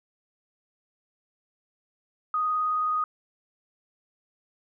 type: tone with vibrato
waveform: sine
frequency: 1244 Hz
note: D#6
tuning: 1 cent flat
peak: -23 dBFS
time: 2.34-3.04 s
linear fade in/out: 2 ms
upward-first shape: sine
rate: 19 Hz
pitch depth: 11 cents each way
effects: none